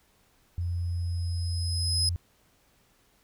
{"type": "tone", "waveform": "sine", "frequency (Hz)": 87, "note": "F2", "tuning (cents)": -6, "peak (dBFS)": -27, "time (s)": [0.58, 2.16], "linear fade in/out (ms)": 0}
{"type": "tone with exponential growth", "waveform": "35% pulse", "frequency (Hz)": 5080, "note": "D#8", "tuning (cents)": 35, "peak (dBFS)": -20, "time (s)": [0.61, 2.09], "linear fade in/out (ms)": 1, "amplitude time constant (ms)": 320}
{"effects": ["pink hiss -65 dBFS RMS until 3.23 s"]}